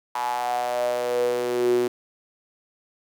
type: tone with high-pass filter sweep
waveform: sawtooth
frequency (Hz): 122.4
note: B2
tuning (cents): -15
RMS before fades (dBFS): -24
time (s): 0.15-1.88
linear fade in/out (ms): 5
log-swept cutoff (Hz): 920 to 330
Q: 8.9
effects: none